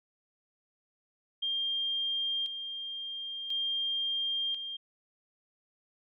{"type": "tone with tremolo", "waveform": "sine", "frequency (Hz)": 3200, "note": "G7", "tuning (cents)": 35, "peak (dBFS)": -29, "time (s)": [1.42, 4.77], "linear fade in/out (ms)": 10, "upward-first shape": "square", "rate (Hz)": 0.48, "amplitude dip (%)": 55, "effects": []}